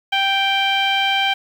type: tone with low-pass filter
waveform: sawtooth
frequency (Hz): 784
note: G5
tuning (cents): 0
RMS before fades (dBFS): -18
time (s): 0.12-1.34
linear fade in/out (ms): 10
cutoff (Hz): 2900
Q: 6.6
effects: 7-bit